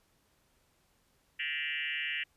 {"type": "tone with frequency modulation", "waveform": "sine", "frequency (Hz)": 2349, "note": "D7", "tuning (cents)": 0, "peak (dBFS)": -32, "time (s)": [1.39, 2.24], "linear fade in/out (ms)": 10, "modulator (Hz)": 150, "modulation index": 4.2, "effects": ["pink hiss -71 dBFS RMS until 2.36 s", "resampled to 32000 Hz"]}